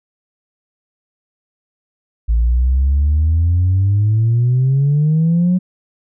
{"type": "exponential sweep", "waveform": "sine", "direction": "up", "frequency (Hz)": [55, 185], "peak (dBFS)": -9, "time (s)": [2.28, 5.59], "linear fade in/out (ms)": 20, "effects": ["tanh soft clip ceiling -8 dBFS"]}